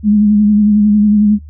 sine tone with vibrato, 208.9 Hz, G#3, 10 cents sharp, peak -6 dBFS, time 0.03-1.39 s, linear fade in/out 50 ms, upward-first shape sine, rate 11 Hz, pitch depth 33 cents each way, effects noise-tail reverb RT60 0.1 s tail -24 dB re dry + added 75 Hz sine -30 dBFS peak until 1.49 s

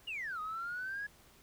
sine exponential two-way sweep, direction down then up, 2933 to 1237 to 1689 Hz, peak -36 dBFS, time 0.07-1.07 s, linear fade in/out 10 ms, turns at 0.4 s, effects tanh soft clip ceiling -33 dBFS + pink hiss -62 dBFS RMS until 1.42 s

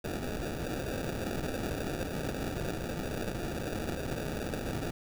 blue noise with sample-and-hold, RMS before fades -35 dBFS, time 0.04-4.91 s, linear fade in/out 5 ms, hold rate 1050 Hz, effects none

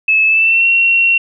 sine tone with pitch glide, 2600 to 2731 Hz, E7 to F7, -24 to -39 cents, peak -8 dBFS, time 0.08-1.18 s, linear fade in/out 5 ms, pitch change +85 cents, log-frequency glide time 0.25-0.66 s, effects none

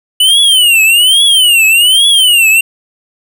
square tone with vibrato, 2956 Hz, F#7, 2 cents flat, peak -5 dBFS, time 0.2-2.61 s, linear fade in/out 5 ms, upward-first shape triangle, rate 1.2 Hz, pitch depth 250 cents each way, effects none

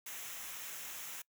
white noise with comb filter, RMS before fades -45 dBFS, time 0.06-1.22 s, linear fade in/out 5 ms, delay 0.22 ms, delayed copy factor -0.55, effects noise-tail reverb RT60 0.1 s tail -24 dB re dry

